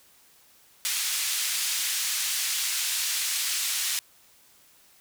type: band-pass noise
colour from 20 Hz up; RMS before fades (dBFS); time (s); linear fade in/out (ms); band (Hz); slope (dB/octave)
white; -28; 0.85-3.99; 0; 2100 to 9600; 12
effects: white hiss -58 dBFS RMS until 5 s